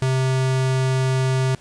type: tone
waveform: square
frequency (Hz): 131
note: C3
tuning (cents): +2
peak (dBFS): -18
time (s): 0.02-1.55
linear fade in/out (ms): 2
effects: pink hiss -49 dBFS RMS until 1.6 s + resampled to 22050 Hz